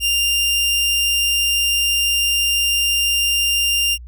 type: tone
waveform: sawtooth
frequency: 2794 Hz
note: F7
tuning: in tune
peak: -12 dBFS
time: 0-3.98 s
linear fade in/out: 50 ms
effects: added 60 Hz sine -33 dBFS peak until 4.07 s